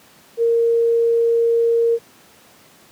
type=tone; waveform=sine; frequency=463.9 Hz; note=A#4; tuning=8 cents flat; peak=-13 dBFS; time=0.37-1.99 s; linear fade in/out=50 ms; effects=pink hiss -49 dBFS RMS until 2.91 s + high-pass 150 Hz 12 dB/octave